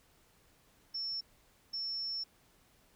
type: tone bursts at uneven times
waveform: sine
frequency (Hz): 5400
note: E8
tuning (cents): +41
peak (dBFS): -35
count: 2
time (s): 0.94-1.21 / 1.73-2.24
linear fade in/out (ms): 10
effects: pink hiss -67 dBFS RMS until 2.95 s